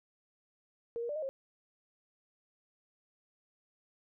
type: tone with pitch steps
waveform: sine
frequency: 466.6 / 472.9 / 588 / 622 / 539 Hz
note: A#4 / A#4 / D5 / D#5 / C#5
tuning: +2 / +25 / +2 / -1 / -49 cents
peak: -34 dBFS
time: 0.96-1.29 s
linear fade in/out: 0 ms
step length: 66 ms
effects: none